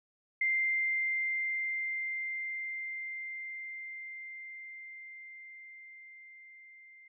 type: tone with level ramp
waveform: sine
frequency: 2093 Hz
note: C7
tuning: in tune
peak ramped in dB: -26 to -53 dBFS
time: 0.41-7.08 s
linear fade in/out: 5 ms
effects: none